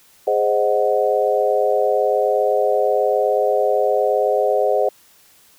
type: chord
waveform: sine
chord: Ab dominant seventh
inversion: none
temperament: equal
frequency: 415.3 / 523.3 / 622.3 / 740 Hz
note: Ab4 / C5 / Eb5 / Gb5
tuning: 0 / 0 / 0 / 0 cents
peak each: -20 / -19 / -20 / -22 dBFS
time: 0.27-4.89 s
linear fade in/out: 5 ms
effects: white hiss -52 dBFS RMS until 5.58 s